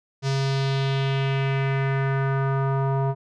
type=tone with low-pass filter sweep; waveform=square; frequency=136 Hz; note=C#3; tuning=33 cents flat; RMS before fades=-23 dBFS; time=0.22-3.15 s; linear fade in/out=50 ms; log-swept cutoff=5600 to 880 Hz; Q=2.2; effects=none